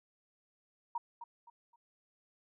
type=tone with echo; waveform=sine; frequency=941 Hz; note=A#5; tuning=16 cents sharp; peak=-33 dBFS; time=0.95-0.98 s; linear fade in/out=5 ms; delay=260 ms; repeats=3; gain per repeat=-10 dB; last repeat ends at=1.76 s; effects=none